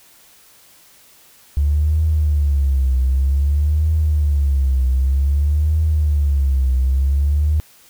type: tone with vibrato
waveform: triangle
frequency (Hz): 71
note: C#2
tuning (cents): +42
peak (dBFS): -9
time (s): 1.57-7.6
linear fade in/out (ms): 0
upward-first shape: triangle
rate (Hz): 0.53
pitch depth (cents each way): 190
effects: tanh soft clip ceiling -11 dBFS + white hiss -49 dBFS RMS until 7.89 s